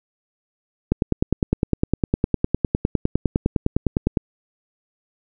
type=click train; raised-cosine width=3 ms; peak=-4 dBFS; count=33; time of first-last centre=0.92-4.172 s; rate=9.84 Hz; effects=none